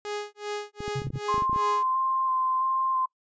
sawtooth tone with tremolo, 415.3 Hz, G#4, in tune, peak -25 dBFS, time 0.05-1.83 s, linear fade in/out 0 ms, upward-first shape sine, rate 2.6 Hz, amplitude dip 100%
clicks, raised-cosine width 3 ms, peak -23 dBFS, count 12, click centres 0.805 / 0.88 / 1.019 / 1.069 / 1.104 / 1.158 / 1.343 / 1.38 / 1.422 / 1.496 / 1.53 / 1.561 s
sine tone bursts, 133.9 Hz, C3, 40 cents sharp, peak -27 dBFS, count 3, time 0.95-1.185 s, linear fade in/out 10 ms, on 55 ms, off 35 ms
sine tone with vibrato, 1046 Hz, C6, 1 cent flat, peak -23 dBFS, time 1.28-3.06 s, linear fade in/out 10 ms, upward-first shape square, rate 1.5 Hz, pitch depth 11 cents each way
effects noise-tail reverb RT60 0.1 s tail -23 dB re dry + resampled to 16000 Hz

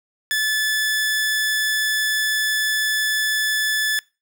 sawtooth tone, 1734 Hz, A6, 26 cents flat, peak -15 dBFS, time 0.31-3.99 s, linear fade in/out 0 ms, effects noise-tail reverb RT60 0.3 s tail -24 dB re dry

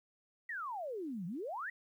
sine exponential two-way sweep, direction down then up, 1977 to 162.7 to 1977 Hz, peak -38 dBFS, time 0.49-1.7 s, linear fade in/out 5 ms, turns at 1.26 s, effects 12-bit

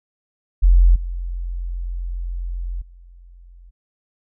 sine tone with level steps, 43.73 Hz, F1, 3 cents sharp, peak -8 / -23 / -41 dBFS, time 0.62-3.71 s, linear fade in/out 20 ms, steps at 0.95 / 2.81 s, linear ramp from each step 10 ms, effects none

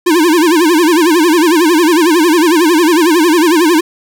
square tone with vibrato, 329.6 Hz, E4, in tune, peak -7 dBFS, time 0.06-3.81 s, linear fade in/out 10 ms, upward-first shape sine, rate 11 Hz, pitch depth 160 cents each way, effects none

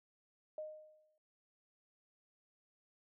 sine tone with exponential decay, 617 Hz, D#5, 15 cents flat, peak -39 dBFS, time 0.58-1.18 s, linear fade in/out 2 ms, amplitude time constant 130 ms, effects none

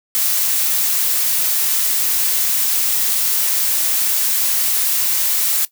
blue noise, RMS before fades -17 dBFS, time 0.15-5.65 s, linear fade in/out 0 ms, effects noise-tail reverb RT60 0.1 s tail -17 dB re dry

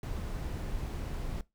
brown noise, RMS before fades -36 dBFS, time 0.03-1.41 s, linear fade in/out 2 ms, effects noise-tail reverb RT60 0.2 s tail -20 dB re dry

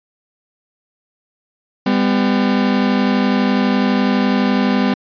40% pulse tone pair together, 199.93 / 251.9 Hz, G3 / B3, +34 / +34 cents, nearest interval major third, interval 400 cents, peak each -15 dBFS, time 1.86-4.94 s, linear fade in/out 5 ms, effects resampled to 11025 Hz

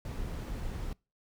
brown noise, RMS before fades -37 dBFS, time 0.05-0.93 s, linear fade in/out 2 ms, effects noise-tail reverb RT60 0.3 s tail -25 dB re dry

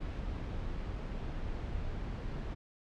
brown noise, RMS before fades -38 dBFS, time 0-2.55 s, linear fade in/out 20 ms, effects low-pass 4000 Hz 12 dB/octave

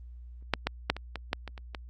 clicks, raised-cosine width 0.3 ms, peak -8 / -11 / -7 / -22 / -19 / -11 / -23 / -28 / -20 dBFS, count 9, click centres 0.537 / 0.67 / 0.9 / 0.966 / 1.157 / 1.331 / 1.477 / 1.578 / 1.748 s, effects added 60 Hz sine -43 dBFS peak until 1.89 s + Opus 24 kbps

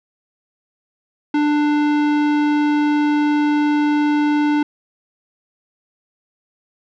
sine tone with tanh clipping, 296.2 Hz, D4, 15 cents sharp, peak -16 dBFS, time 1.34-4.63 s, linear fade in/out 5 ms, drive 18 dB, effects none

